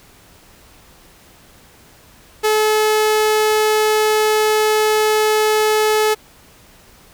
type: tone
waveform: sawtooth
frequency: 430 Hz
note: A4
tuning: 40 cents flat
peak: -9 dBFS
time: 2.43-6.15 s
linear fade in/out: 20 ms
effects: pink hiss -47 dBFS RMS until 7.13 s